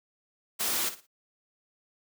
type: noise with echo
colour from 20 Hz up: white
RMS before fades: -29 dBFS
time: 0.59-0.9 s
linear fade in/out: 20 ms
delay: 57 ms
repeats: 3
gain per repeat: -12 dB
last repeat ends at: 1.071 s
effects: high-pass 150 Hz 12 dB/octave